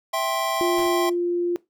square chord, C major, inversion first, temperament equal with one note detuned, 659.3 / 784 / 1053.8 Hz, E5 / G5 / C6, 0 / 0 / +12 cents, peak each -26 / -29 / -27 dBFS, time 0.13-1.1 s, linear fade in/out 10 ms
sine tone, 349.2 Hz, F4, in tune, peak -20 dBFS, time 0.61-1.56 s, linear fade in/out 0 ms
pink noise with exponential decay, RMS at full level -35 dBFS, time 0.78-1.07 s, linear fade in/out 2 ms, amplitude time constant 61 ms
effects noise-tail reverb RT60 0.2 s tail -20 dB re dry

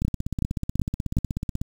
two click trains, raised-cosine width 5 ms, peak -10 / -14 dBFS, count 4 / 27, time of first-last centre 0.05-1.169 / 0.02-1.615 s, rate 2.68 / 16.3 Hz, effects 7-bit

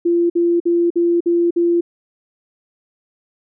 sine tone bursts, 343.4 Hz, F4, 29 cents flat, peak -12 dBFS, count 6, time 0.05-1.81 s, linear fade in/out 10 ms, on 250 ms, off 52 ms, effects none

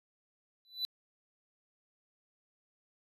triangle tone with exponential growth, 3986 Hz, B7, 15 cents sharp, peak -27 dBFS, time 0.65-0.85 s, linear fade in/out 0 ms, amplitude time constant 43 ms, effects resampled to 32000 Hz

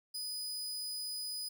sawtooth tone, 4978 Hz, D#8, in tune, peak -35 dBFS, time 0.14-1.49 s, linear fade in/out 10 ms, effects none

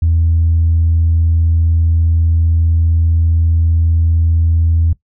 sine tone, 82.41 Hz, E2, in tune, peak -8 dBFS, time 0.02-4.93 s, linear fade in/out 5 ms, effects noise-tail reverb RT60 0.1 s tail -19 dB re dry + tanh soft clip ceiling -5 dBFS

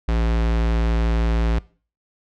square tone, 56.6 Hz, A1, 50 cents sharp, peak -18 dBFS, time 0.08-1.59 s, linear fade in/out 5 ms, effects noise-tail reverb RT60 0.4 s tail -21 dB re dry + low-pass 4000 Hz 12 dB/octave

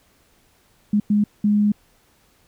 sine tone bursts at uneven times, 207.7 Hz, G#3, in tune, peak -14 dBFS, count 3, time 0.93-1 / 1.1-1.24 / 1.44-1.72 s, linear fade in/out 5 ms, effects pink hiss -59 dBFS RMS until 2.47 s

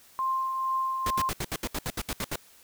sine tone with tremolo, 1053 Hz, C6, 11 cents sharp, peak -24 dBFS, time 0.19-1.29 s, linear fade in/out 0 ms, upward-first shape triangle, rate 2.2 Hz, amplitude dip 40%
pink noise bursts, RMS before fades -31 dBFS, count 12, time 1.06-2.358 s, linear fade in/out 2 ms, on 44 ms, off 70 ms
effects white hiss -56 dBFS RMS until 2.63 s

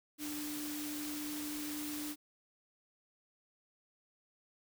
sine tone in noise, 297.8 Hz, D4, 24 cents sharp, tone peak -40 dBFS, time 0.18-2.16 s, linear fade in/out 50 ms, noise white, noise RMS -44 dBFS, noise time 0.18-2.16 s, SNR +1 dB, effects none

